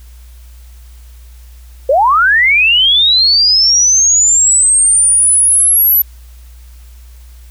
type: linear sweep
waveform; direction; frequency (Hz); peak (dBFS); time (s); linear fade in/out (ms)
sine; up; 496 to 11960; -6; 1.89-6.02; 5
effects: added 60 Hz sine -33 dBFS peak until 7.5 s + white hiss -48 dBFS RMS until 7.5 s